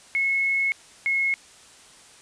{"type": "tone pair in turn", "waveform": "sine", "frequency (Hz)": [2184, 2172], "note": ["C#7", "C#7"], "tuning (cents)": [-26, -36], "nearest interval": "unison", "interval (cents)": 10, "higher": "first", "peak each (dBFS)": -20, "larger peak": "neither", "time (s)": [[0.15, 0.72], [1.06, 1.34]], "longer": "first", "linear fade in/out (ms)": 0, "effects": ["white hiss -50 dBFS RMS until 2.21 s", "resampled to 22050 Hz"]}